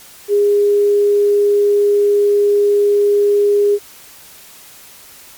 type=tone; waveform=sine; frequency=409.2 Hz; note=G#4; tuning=26 cents flat; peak=-9 dBFS; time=0.28-3.79 s; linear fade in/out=50 ms; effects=white hiss -40 dBFS RMS until 5.37 s + MP3 96 kbps